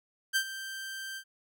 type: tone with ADSR envelope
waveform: sawtooth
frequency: 1568 Hz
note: G6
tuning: in tune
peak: -20 dBFS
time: 0.33-1.24 s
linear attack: 30 ms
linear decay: 76 ms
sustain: -14 dB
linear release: 73 ms
effects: none